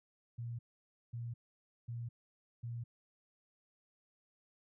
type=tone bursts; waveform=sine; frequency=118 Hz; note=A#2; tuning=22 cents sharp; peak=-39 dBFS; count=4; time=0.38-2.84 s; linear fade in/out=10 ms; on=210 ms; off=540 ms; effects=none